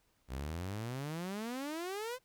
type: exponential sweep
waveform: sawtooth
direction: up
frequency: 61 to 523.3 Hz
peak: -34 dBFS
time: 0.28-2.19 s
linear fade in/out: 50 ms
effects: pink hiss -74 dBFS RMS until 2.24 s